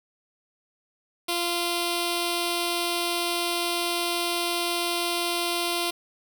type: tone with notch filter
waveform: 5% pulse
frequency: 345.7 Hz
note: F4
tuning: 18 cents flat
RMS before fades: -27 dBFS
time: 1.28-5.91 s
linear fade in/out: 10 ms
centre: 1700 Hz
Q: 1.1
effects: 8-bit